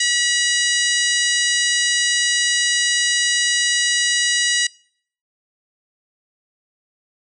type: harmonic tone with a mistuned harmonic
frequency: 968 Hz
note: B5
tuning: 35 cents flat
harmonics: 2 / 3 / 4 / 5 / 6 / 7 / 8 / 9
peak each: -21 / -23 / -24 / -25 / -26 / -26 / -27 / -28 dBFS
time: 0-4.67 s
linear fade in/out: 5 ms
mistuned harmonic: 7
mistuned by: -22 cents
effects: noise-tail reverb RT60 0.6 s tail -25 dB re dry